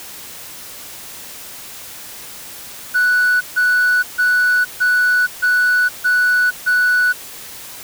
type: tone bursts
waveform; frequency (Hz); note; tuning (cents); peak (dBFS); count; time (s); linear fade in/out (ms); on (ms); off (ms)
sine; 1480; F#6; 0; -9; 7; 2.94-7.13; 20; 470; 150
effects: tanh soft clip ceiling -10 dBFS + white hiss -34 dBFS RMS until 7.83 s